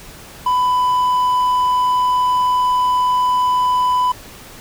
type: tone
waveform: triangle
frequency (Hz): 998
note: B5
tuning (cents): +18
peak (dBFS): -11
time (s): 0.46-4.12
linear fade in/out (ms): 5
effects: pink hiss -38 dBFS RMS until 4.6 s